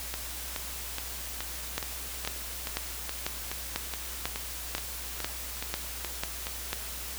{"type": "two click trains", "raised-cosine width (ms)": 0.2, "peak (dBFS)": [-16, -12], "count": [16, 11], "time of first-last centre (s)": [[0.14, 6.469], [1.78, 6.73]], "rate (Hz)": [2.37, 2.02], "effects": ["added 60 Hz sine -43 dBFS peak until 7.18 s", "white hiss -39 dBFS RMS until 7.18 s"]}